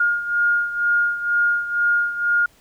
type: beating tone pair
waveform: sine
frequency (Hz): 1420 / 1422.1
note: F6 / F6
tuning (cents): +28 / +31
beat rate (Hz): 2.1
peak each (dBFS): -18 / -23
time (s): 0-2.46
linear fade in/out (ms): 5
effects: pink hiss -55 dBFS RMS until 2.6 s